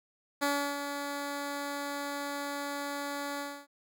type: tone with ADSR envelope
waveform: 10% pulse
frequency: 284.8 Hz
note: C#4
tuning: 47 cents sharp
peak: -18 dBFS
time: 0.41-3.67 s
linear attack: 19 ms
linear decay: 330 ms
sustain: -8 dB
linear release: 280 ms
effects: none